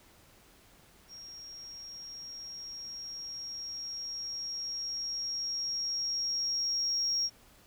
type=tone with level ramp; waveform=sine; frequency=5588 Hz; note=F8; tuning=in tune; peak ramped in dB=-45 to -26 dBFS; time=1.08-7.3 s; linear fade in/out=50 ms; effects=tanh soft clip ceiling -23 dBFS + pink hiss -60 dBFS RMS until 7.66 s